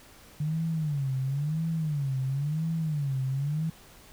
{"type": "tone with vibrato", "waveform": "sine", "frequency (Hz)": 146.83, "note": "D3", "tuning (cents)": 0, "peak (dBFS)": -26, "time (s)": [0.4, 3.7], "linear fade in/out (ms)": 5, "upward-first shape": "sine", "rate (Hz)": 0.97, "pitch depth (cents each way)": 190, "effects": ["pink hiss -53 dBFS RMS until 4.12 s"]}